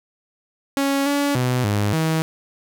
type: tone with pitch steps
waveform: sawtooth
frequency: 276.8 / 285 / 125.7 / 103.1 / 160 Hz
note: C#4 / C#4 / B2 / G#2 / D#3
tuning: -2 / +48 / +31 / -12 / +49 cents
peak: -14 dBFS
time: 0.77-2.22 s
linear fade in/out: 0 ms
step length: 290 ms
effects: none